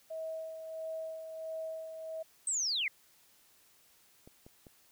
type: tone with tremolo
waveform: sine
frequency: 642 Hz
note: E5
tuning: 46 cents flat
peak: -36 dBFS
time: 0.1-2.23 s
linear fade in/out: 10 ms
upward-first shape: sine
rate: 1.5 Hz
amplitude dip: 50%
type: linear sweep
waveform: sine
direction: down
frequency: 8372 to 1975.5 Hz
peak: -30 dBFS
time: 2.47-2.88 s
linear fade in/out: 2 ms
type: clicks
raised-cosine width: 2 ms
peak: -39 dBFS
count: 3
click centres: 4.275 / 4.465 / 4.668 s
effects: white hiss -65 dBFS RMS until 4.91 s